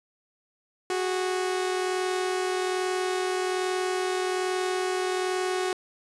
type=tone pair together; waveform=sawtooth; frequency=368.8 / 410 Hz; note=F#4 / G#4; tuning=-6 / -22 cents; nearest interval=major second; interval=184 cents; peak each=-22 / -30 dBFS; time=0.9-5.73 s; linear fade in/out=2 ms; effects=resampled to 24000 Hz